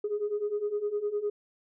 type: beating tone pair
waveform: sine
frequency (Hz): 408.7 / 418.5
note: G#4 / G#4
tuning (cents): -28 / +13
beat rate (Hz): 9.8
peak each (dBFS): -32 / -29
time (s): 0.04-1.3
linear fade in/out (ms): 5
effects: tanh soft clip ceiling -22 dBFS